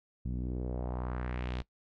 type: tone with low-pass filter sweep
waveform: sawtooth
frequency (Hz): 61.74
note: B1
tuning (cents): 0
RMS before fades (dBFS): -36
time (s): 0.25-1.62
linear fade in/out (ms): 5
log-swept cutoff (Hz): 190 to 4000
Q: 1.8
effects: noise-tail reverb RT60 0.1 s tail -20 dB re dry